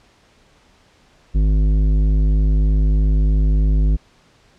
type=tone with tanh clipping; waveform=triangle; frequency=51.6 Hz; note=G#1; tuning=10 cents flat; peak=-14 dBFS; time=1.34-3.97 s; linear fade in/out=20 ms; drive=16 dB; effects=pink hiss -54 dBFS RMS until 4.58 s + low-pass 6000 Hz 12 dB/octave